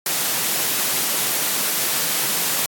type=high-pass noise; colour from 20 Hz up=white; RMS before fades=-21 dBFS; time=0.06-2.66 s; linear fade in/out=2 ms; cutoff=120 Hz; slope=96 dB/octave; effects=AAC 64 kbps